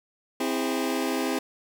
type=chord; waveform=sawtooth; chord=C augmented; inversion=none; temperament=just; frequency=261.6 / 327 / 408.8 Hz; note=C4 / E4 / G#4; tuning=0 / -14 / -27 cents; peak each=-24 / -26 / -27 dBFS; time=0.4-1.39 s; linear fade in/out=5 ms; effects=none